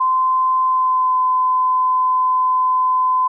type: tone with pitch glide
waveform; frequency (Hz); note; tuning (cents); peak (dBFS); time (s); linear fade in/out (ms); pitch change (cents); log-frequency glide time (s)
sine; 1033 to 1020; C6 to C6; -22 to -44; -13; 0-3.28; 10; -22; 0.63-1.17
effects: none